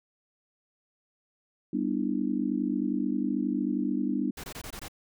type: chord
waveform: sine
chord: E minor seventh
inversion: first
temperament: just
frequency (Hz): 197.78 / 247.2 / 296.7 / 329.6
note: G3 / B3 / D4 / E4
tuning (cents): +16 / +2 / +18 / 0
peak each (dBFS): -32 / -30 / -30 / -36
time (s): 1.73-4.31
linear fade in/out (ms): 5
type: noise bursts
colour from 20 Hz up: pink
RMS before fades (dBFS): -40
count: 6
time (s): 4.37-4.883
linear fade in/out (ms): 5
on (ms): 68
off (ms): 21
effects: none

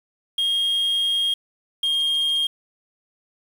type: tone pair in turn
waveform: sine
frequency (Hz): 3245 / 3227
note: G#7 / G7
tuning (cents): -41 / +50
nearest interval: unison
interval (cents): 9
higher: first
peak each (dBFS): -16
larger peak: neither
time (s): 0.38-1.34 / 1.83-2.47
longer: first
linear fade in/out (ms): 5
effects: tanh soft clip ceiling -18 dBFS + 7-bit

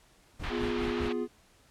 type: noise with tremolo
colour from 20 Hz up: brown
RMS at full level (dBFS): -36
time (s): 0.39-1.09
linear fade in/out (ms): 10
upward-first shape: sine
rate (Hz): 4.9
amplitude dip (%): 85
type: band-pass noise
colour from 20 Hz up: pink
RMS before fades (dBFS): -40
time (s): 0.43-1.13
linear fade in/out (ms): 10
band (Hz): 700 to 3700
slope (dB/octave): 24
type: chord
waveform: triangle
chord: F diminished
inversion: second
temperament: equal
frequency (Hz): 246.9 / 349.2 / 415.3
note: Cb4 / F4 / Ab4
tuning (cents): 0 / 0 / 0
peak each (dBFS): -32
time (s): 0.49-1.28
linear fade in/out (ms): 50
effects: pink hiss -62 dBFS RMS until 1.7 s + low-pass 11000 Hz 12 dB/octave

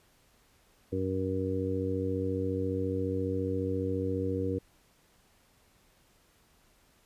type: harmonic tone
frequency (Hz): 94.5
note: F#2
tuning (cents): +37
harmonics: 1 / 2 / 3 / 4 / 5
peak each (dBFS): -34 / -39 / -34 / -38 / -33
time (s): 0.92-4.59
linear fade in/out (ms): 10
effects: pink hiss -65 dBFS RMS until 7.05 s + resampled to 32000 Hz

